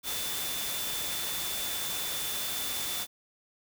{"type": "tone in noise", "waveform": "sine", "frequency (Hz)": 3520, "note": "A7", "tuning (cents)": 0, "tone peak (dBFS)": -38, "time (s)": [0.03, 3.07], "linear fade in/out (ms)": 50, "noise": "white", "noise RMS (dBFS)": -34, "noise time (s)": [0.03, 3.07], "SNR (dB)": -7, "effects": []}